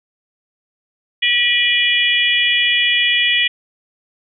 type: tone cluster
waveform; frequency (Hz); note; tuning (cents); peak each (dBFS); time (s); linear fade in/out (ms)
sine; 1942 / 2420 / 2944 / 3341; B6 / D#7 / F#7 / G#7; -30 / -49 / -9 / +10; -18; 1.22-3.48; 10
effects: none